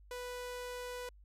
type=tone; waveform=sawtooth; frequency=493.9 Hz; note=B4; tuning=in tune; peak=-37 dBFS; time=0.11-1.09 s; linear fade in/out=2 ms; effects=added 50 Hz sine -56 dBFS peak until 1.24 s + resampled to 32000 Hz